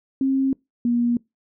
sine tone pair in turn, 268.1 / 238.8 Hz, C4 / A#3, +42 / +42 cents, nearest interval major second, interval 200 cents, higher first, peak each -17 dBFS, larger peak neither, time 0.21-0.53 / 0.85-1.17 s, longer neither, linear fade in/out 2 ms, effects noise-tail reverb RT60 0.2 s tail -24 dB re dry

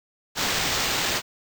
white noise with sample-and-hold, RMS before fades -25 dBFS, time 0.35-1.22 s, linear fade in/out 50 ms, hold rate 11025 Hz, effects none

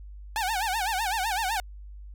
sawtooth tone with vibrato, 819 Hz, G#5, 24 cents flat, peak -22 dBFS, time 0.36-1.6 s, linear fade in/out 0 ms, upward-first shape sine, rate 7.9 Hz, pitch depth 200 cents each way, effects added 50 Hz sine -40 dBFS peak until 2.14 s

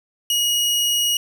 sawtooth tone, 2893 Hz, F#7, 40 cents flat, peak -14 dBFS, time 0.3-1.17 s, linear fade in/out 2 ms, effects 9-bit

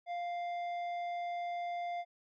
sine tone with tanh clipping, 698.5 Hz, F5, in tune, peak -37 dBFS, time 0.06-2.05 s, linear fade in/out 50 ms, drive 9 dB, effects none

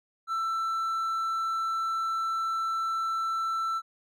triangle tone, 1333 Hz, E6, 19 cents sharp, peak -25 dBFS, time 0.27-3.82 s, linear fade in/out 50 ms, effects none

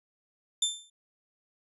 25% pulse tone with exponential decay, 3561 Hz, A7, 20 cents sharp, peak -18 dBFS, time 0.62-0.9 s, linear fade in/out 5 ms, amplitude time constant 60 ms, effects resampled to 32000 Hz

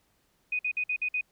sine tone bursts, 2489 Hz, D#7, in tune, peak -26 dBFS, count 6, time 0.52-1.211 s, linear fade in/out 5 ms, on 71 ms, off 53 ms, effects pink hiss -70 dBFS RMS until 1.31 s

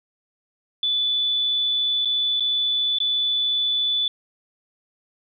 sine tone with dropouts, 3477 Hz, A7, 21 cents flat, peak -19 dBFS, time 0.83-4.08 s, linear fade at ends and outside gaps 2 ms, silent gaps 2.049-2.055 / 2.398-2.405 / 2.986-3.002 s, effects none

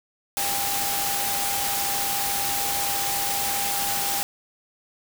sine tone in noise, 800 Hz, G5, 35 cents sharp, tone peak -30 dBFS, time 0.37-4.23 s, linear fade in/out 0 ms, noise white, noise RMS -26 dBFS, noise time 0.37-4.23 s, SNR -7 dB, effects none

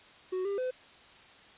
triangle tone with pitch steps, 370.7 / 399.1 / 509 Hz, F#4 / G4 / C5, +3 / +31 / -48 cents, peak -28 dBFS, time 0.32-0.71 s, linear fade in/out 10 ms, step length 130 ms, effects white hiss -55 dBFS RMS until 1.57 s + resampled to 8000 Hz

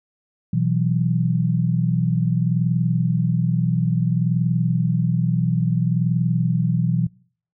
sine chord, B suspended fourth, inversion none, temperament just, 123.47 / 164.63 / 185.21 Hz, B2 / E3 / F#3, 0 / -2 / +2 cents, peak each -21 / -20 / -24 dBFS, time 0.53-7.07 s, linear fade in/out 5 ms, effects noise-tail reverb RT60 0.5 s tail -23 dB re dry

